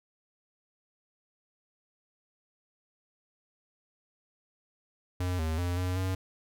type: tone with pitch steps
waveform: square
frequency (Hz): 90.3 / 79.7 / 88.4 / 91 / 93.6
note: F#2 / D#2 / F2 / F#2 / F#2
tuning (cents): -42 / +42 / +22 / -28 / +20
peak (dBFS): -29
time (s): 5.2-6.15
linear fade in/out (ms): 5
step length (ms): 190
effects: none